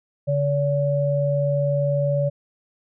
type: tone pair together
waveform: sine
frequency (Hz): 142.7 / 571.1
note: D3 / D5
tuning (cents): -49 / -49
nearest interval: 2 octaves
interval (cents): 2400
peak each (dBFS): -21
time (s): 0.27-2.3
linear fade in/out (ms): 20
effects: none